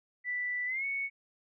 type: tone with pitch glide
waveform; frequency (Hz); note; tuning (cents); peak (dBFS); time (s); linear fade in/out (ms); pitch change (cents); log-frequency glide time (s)
sine; 1975.5 to 2217; B6 to C#7; 0 to 0; -31; 0.24-1.1; 50; +200; 0.66-0.85
effects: none